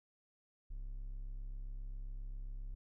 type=tone; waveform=triangle; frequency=33.74 Hz; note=C#1; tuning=46 cents flat; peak=-39 dBFS; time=0.7-2.75 s; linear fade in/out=10 ms; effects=none